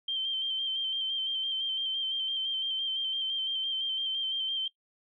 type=tone with vibrato; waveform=sine; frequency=3136 Hz; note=G7; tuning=in tune; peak=-28 dBFS; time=0.08-4.68 s; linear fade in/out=5 ms; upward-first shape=square; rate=5.9 Hz; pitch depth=25 cents each way; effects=noise-tail reverb RT60 0.1 s tail -20 dB re dry